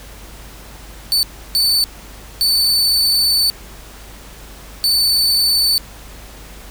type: tone bursts at uneven times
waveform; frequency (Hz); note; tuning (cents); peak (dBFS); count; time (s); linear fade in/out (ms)
40% pulse; 4511; C#8; +29; -11; 4; 1.12-1.23 / 1.55-1.84 / 2.41-3.5 / 4.84-5.78; 0
effects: added 50 Hz sine -37 dBFS peak until 6.7 s + pink hiss -39 dBFS RMS until 6.7 s